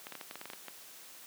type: clicks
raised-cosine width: 0.3 ms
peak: -26 dBFS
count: 11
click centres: 0.069 / 0.123 / 0.153 / 0.212 / 0.311 / 0.356 / 0.414 / 0.456 / 0.501 / 0.534 / 0.683 s
effects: white hiss -52 dBFS RMS until 1.26 s + high-pass 200 Hz 12 dB/octave